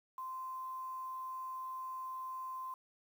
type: tone with quantisation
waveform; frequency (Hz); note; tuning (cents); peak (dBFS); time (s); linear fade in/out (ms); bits
sine; 1039; C6; -12; -40; 0.18-2.74; 2; 10
effects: none